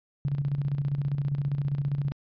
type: tone with tremolo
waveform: sine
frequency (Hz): 141.1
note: C#3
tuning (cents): +31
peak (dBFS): -23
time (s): 0.25-2.12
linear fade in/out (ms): 0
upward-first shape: square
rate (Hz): 15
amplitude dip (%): 55
effects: resampled to 11025 Hz